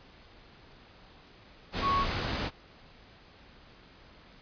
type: tone in noise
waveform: sine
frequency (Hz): 1108.7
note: C#6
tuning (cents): 0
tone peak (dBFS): -25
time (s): 1.81-2.06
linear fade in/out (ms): 50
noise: pink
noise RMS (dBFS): -32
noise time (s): 1.72-2.51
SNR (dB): +4
effects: pink hiss -55 dBFS RMS until 4.41 s + resampled to 11025 Hz